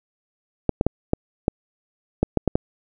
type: clicks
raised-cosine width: 2 ms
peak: -4 dBFS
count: 9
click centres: 0.693 / 0.811 / 0.866 / 1.134 / 1.481 / 2.23 / 2.373 / 2.477 / 2.555 s
effects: none